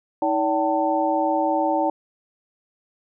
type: tone cluster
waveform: sine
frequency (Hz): 318.2 / 573 / 767 / 890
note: D#4 / D5 / G5 / A5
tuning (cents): +39 / -43 / -38 / +20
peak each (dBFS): -24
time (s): 0.22-1.9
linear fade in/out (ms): 2
effects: none